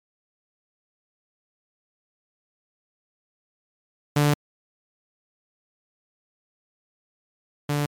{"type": "tone pair in turn", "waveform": "sawtooth", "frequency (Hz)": [146.6, 145.94], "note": ["D3", "D3"], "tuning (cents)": [-3, -11], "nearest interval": "unison", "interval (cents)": 8, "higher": "first", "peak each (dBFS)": [-13, -18], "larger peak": "first", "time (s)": [[4.16, 4.34], [7.69, 7.86]], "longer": "first", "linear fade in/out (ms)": 5, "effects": ["MP3 96 kbps"]}